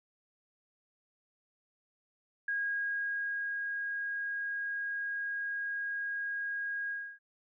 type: tone with ADSR envelope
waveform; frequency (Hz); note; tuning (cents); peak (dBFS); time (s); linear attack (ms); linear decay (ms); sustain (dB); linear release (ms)
sine; 1636; G#6; -26; -30; 2.48-7.19; 4; 1100; -3; 290
effects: none